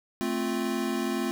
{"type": "chord", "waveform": "square", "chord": "F major", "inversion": "first", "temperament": "equal", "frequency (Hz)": [220, 261.6, 349.2], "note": ["A3", "C4", "F4"], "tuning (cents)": [0, 0, 0], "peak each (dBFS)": -32, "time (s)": [0.21, 1.31], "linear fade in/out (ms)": 0, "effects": []}